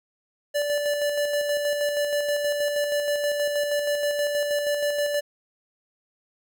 square tone with tremolo, 583 Hz, D5, 13 cents flat, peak -22 dBFS, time 0.54-5.21 s, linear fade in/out 20 ms, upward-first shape square, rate 6.3 Hz, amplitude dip 35%, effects none

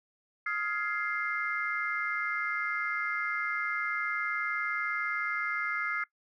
sine chord, F minor seventh, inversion third, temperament just, 1257.2 / 1396.9 / 1676.3 / 2095 Hz, Eb6 / F6 / Ab6 / C7, +18 / 0 / +16 / +2 cents, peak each -36 / -35 / -36 / -33 dBFS, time 0.46-6.04 s, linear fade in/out 5 ms, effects noise-tail reverb RT60 0.1 s tail -21 dB re dry + tanh soft clip ceiling -19 dBFS

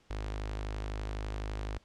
sawtooth tone with notch filter, 51.91 Hz, G#1, in tune, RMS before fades -37 dBFS, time 0.1-1.78 s, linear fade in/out 5 ms, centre 170 Hz, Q 1.1, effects pink hiss -66 dBFS RMS until 1.84 s + low-pass 6000 Hz 12 dB/octave

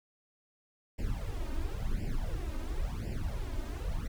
brown noise with flanger, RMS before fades -34 dBFS, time 0.98-4.08 s, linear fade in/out 10 ms, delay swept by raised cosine 0.39 to 3.29 ms, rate 0.95 Hz, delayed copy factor +0.95, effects none

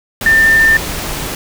sine tone in noise, 1793 Hz, A6, 32 cents sharp, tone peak -6 dBFS, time 0.26-0.77 s, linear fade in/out 2 ms, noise pink, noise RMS -21 dBFS, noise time 0.21-1.35 s, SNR +12 dB, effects none

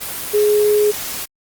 sine tone in noise, 418.6 Hz, G#4, 14 cents sharp, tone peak -11 dBFS, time 0.33-0.92 s, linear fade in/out 20 ms, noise white, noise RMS -26 dBFS, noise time 0-1.26 s, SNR +12 dB, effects Opus 24 kbps

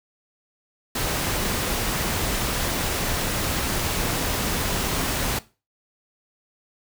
pink noise, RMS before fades -25 dBFS, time 0.95-5.39 s, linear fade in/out 5 ms, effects noise-tail reverb RT60 0.3 s tail -18 dB re dry

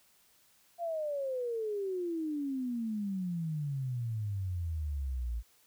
sine exponential sweep, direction down, 699 to 55 Hz, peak -32 dBFS, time 0.78-5.43 s, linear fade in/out 50 ms, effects white hiss -66 dBFS RMS until 5.66 s

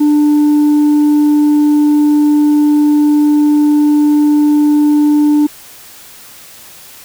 sine tone with tanh clipping, 296.5 Hz, D4, 17 cents sharp, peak -7 dBFS, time 0-5.47 s, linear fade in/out 10 ms, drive 2 dB, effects white hiss -36 dBFS RMS until 7.04 s

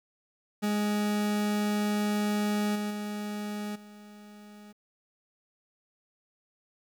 40% pulse tone with level steps, 208.2 Hz, G#3, 5 cents sharp, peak -25 / -29 / -32 / -46 dBFS, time 0.62-4.73 s, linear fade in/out 20 ms, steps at 2.75 / 2.9 / 3.75 s, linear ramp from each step 10 ms, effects 11-bit

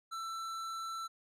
sine tone with hard clipping, 1334 Hz, E6, 20 cents sharp, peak -40 dBFS, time 0.11-1.08 s, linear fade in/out 20 ms, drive 13 dB, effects none

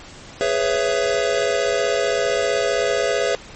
square chord, C# minor seventh, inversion second, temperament just, 415.8 / 498.9 / 554.4 / 665.2 Hz, G#4 / B4 / C#5 / E5, +2 / +17 / 0 / +16 cents, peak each -24 dBFS, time 0.41-3.35 s, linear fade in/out 0 ms, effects pink hiss -40 dBFS RMS until 3.55 s + MP3 32 kbps

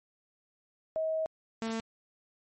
sine / sawtooth tone pair in turn, 637 / 225.2 Hz, D#5 / A3, +41 / +40 cents, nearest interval octave + tritone, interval 1801 cents, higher first, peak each -28 dBFS, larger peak neither, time 0.96-1.26 / 1.62-1.8 s, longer first, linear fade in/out 0 ms, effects MP3 32 kbps

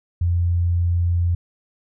sine tone, 86.7 Hz, F2, 12 cents flat, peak -16 dBFS, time 0.21-1.35 s, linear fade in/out 5 ms, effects none

